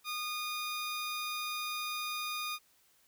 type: tone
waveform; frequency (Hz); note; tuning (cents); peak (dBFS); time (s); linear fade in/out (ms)
15% pulse; 1225; D#6; -27; -29; 0.04-2.59; 50
effects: white hiss -68 dBFS RMS until 3.07 s